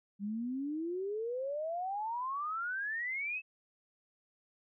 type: exponential sweep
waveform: sine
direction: up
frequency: 196 to 2638 Hz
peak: -34 dBFS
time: 0.19-3.42 s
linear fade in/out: 50 ms
effects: none